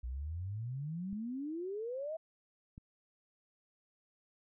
sine exponential sweep, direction up, 58.27 to 659.3 Hz, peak -37 dBFS, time 0.03-2.17 s, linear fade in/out 10 ms
clicks, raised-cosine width 5 ms, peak -37 dBFS, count 2, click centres 1.129 / 2.779 s
effects none

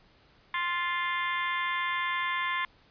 harmonic tone, 349.2 Hz, F4, in tune, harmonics 3 / 4 / 5 / 6 / 7 / 8 / 9 / 10, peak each -31 / -43 / -34 / -33 / -45 / -46 / -44 / -42 dBFS, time 0.54-2.65 s, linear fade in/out 2 ms, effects pink hiss -61 dBFS RMS until 2.9 s + resampled to 11025 Hz

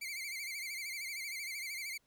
sawtooth tone with vibrato, 2200 Hz, C#7, 14 cents flat, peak -36 dBFS, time 0.01-1.98 s, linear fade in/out 10 ms, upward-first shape sine, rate 13 Hz, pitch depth 110 cents each way, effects pink hiss -75 dBFS RMS until 2.06 s

